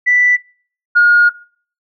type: tone pair in turn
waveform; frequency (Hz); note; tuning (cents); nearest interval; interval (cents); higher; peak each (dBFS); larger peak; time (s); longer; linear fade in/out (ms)
sine; 1975.5 / 1430.9; B6 / F6; 0 / +42; tritone; 558; first; -8 / -4; second; 0.06-0.37 / 0.95-1.3; second; 20
effects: noise-tail reverb RT60 0.5 s tail -23 dB re dry + tanh soft clip ceiling -1 dBFS